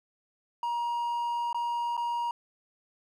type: tone with dropouts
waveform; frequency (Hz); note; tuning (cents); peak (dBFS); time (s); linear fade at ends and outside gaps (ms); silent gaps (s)
triangle; 948; A#5; +29; -26; 0.63-2.31; 2; 1.529-1.545 / 1.968-1.976
effects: none